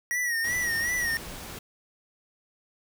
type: tone with vibrato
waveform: square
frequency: 1900 Hz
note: A#6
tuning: 33 cents sharp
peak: -26 dBFS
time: 0.11-1.17 s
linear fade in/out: 0 ms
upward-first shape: sine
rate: 2.7 Hz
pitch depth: 75 cents each way
type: noise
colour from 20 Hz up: pink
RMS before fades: -40 dBFS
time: 0.44-1.59 s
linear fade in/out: 5 ms
effects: none